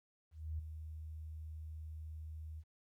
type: tone with ADSR envelope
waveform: sine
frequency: 78.4 Hz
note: D#2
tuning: 14 cents sharp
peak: -36 dBFS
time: 0.31-2.64 s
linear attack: 280 ms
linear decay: 6 ms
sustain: -8 dB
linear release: 54 ms
effects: 13-bit